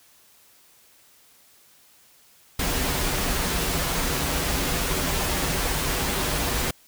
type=noise with comb filter; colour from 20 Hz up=pink; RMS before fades=-25 dBFS; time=2.59-6.71 s; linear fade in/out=5 ms; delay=9.3 ms; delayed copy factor=-0.6; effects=white hiss -56 dBFS RMS until 6.87 s